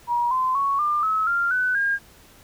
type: tone with pitch steps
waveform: sine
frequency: 956 / 1030.6 / 1110.9 / 1197.5 / 1290.9 / 1391.6 / 1500.1 / 1617.1 Hz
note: A#5 / C6 / C#6 / D6 / E6 / F6 / F#6 / G#6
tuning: +43 / -27 / +3 / +33 / -37 / -7 / +23 / -47 cents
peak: -19 dBFS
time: 0.07-1.99 s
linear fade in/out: 50 ms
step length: 240 ms
effects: pink hiss -51 dBFS RMS until 2.43 s